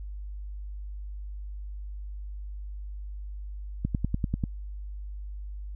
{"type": "click train", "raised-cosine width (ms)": 5, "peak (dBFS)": -14, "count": 7, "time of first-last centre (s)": [3.85, 4.438], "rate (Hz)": 10.2, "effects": ["added 50 Hz sine -35 dBFS peak until 5.75 s"]}